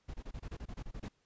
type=noise bursts; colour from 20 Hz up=brown; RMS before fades=-42 dBFS; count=12; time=0.08-1.086 s; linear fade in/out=10 ms; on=60 ms; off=26 ms; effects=pink hiss -75 dBFS RMS until 1.25 s + resampled to 16000 Hz